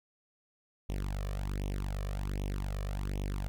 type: tone with flanger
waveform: sawtooth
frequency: 48.76 Hz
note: G1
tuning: 8 cents flat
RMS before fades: -35 dBFS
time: 0.89-3.48 s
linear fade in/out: 0 ms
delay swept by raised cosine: 0.32 to 1.72 ms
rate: 1.3 Hz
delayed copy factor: +1
effects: none